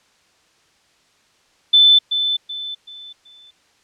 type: tone with echo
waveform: sine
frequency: 3520 Hz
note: A7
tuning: in tune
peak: -7 dBFS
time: 1.73-1.99 s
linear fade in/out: 10 ms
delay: 380 ms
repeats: 4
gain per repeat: -9 dB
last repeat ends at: 3.51 s
effects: white hiss -58 dBFS RMS until 3.83 s + low-pass 6000 Hz 12 dB/octave